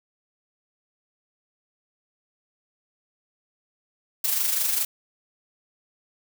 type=noise with amplitude modulation; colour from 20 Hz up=blue; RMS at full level=-22 dBFS; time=4.24-4.85 s; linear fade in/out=5 ms; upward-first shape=sine; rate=24.7 Hz; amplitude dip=50%; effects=none